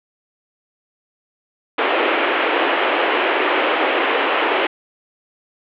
pink band-pass noise, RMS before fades -18 dBFS, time 1.78-4.67 s, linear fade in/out 5 ms, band 310 to 3100 Hz, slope 48 dB/octave, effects none

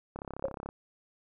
click train, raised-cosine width 1 ms, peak -25 dBFS, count 19, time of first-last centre 0.16-0.689 s, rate 34 Hz
sine tone with exponential decay, 543 Hz, C#5, 36 cents flat, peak -22 dBFS, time 0.44-0.53 s, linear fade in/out 2 ms, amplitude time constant 19 ms
effects none

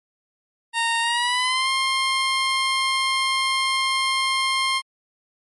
15% pulse tone with pitch glide, 924 to 1061.4 Hz, A#5 to C6, -16 to +24 cents, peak -13 dBFS, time 0.73-4.82 s, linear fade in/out 50 ms, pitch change +240 cents, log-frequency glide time 1.01-1.69 s, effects low-pass 11000 Hz 12 dB/octave + MP3 48 kbps

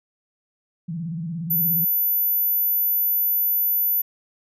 sine tone with vibrato, 165.9 Hz, E3, 11 cents sharp, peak -26 dBFS, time 0.88-1.85 s, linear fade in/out 10 ms, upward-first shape square, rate 17 Hz, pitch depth 96 cents each way
sine tone, 14000 Hz, A9, 10 cents flat, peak -18 dBFS, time 1.5-4.02 s, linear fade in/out 10 ms
effects none

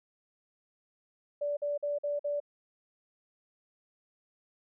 sine tone bursts, 581 Hz, D5, 19 cents flat, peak -29 dBFS, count 5, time 1.41-2.402 s, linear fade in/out 10 ms, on 160 ms, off 48 ms, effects none

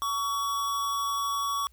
square tone with amplitude modulation, 1128 Hz, C#6, 30 cents sharp, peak -26 dBFS, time 0.02-1.67 s, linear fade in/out 0 ms, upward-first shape sine, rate 226 Hz, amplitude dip 35%, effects added 60 Hz sine -56 dBFS peak until 1.72 s + white hiss -68 dBFS RMS until 1.72 s

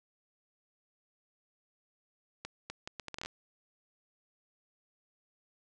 accelerating click train, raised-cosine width 0.2 ms, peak -22 dBFS, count 11, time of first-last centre 2.45-3.26 s, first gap 250 ms, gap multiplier 0.7, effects resampled to 24000 Hz + 8-bit

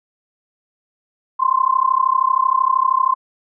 sine tone with amplitude modulation, 1046.5 Hz, C6, in tune, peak -9 dBFS, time 1.39-3.15 s, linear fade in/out 20 ms, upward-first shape sine, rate 32.9 Hz, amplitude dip 95%, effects none

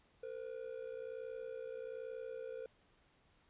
triangle ring-modulated tone, 483.3 Hz, B4, 38 cents flat, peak -38 dBFS, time 0.23-2.66 s, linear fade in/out 2 ms, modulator 30.6 Hz, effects pink hiss -71 dBFS RMS until 3.49 s + resampled to 8000 Hz

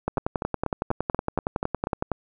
two click trains, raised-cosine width 1 ms, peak -11 / -10 dBFS, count 8 / 23, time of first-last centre 0.18-1.871 / 0.08-2.117 s, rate 4.14 / 10.8 Hz, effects none

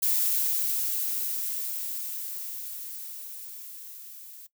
violet noise with level ramp, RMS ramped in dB -24 to -46 dBFS, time 0.02-4.47 s, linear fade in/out 10 ms, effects noise-tail reverb RT60 0.1 s tail -18 dB re dry

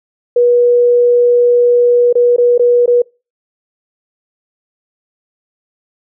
sine tone with dropouts, 484 Hz, B4, 35 cents flat, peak -6 dBFS, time 0.36-3.02 s, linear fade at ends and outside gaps 5 ms, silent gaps 2.128-2.153 / 2.364-2.381 / 2.579-2.594 / 2.86-2.877 s, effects noise-tail reverb RT60 0.3 s tail -26 dB re dry

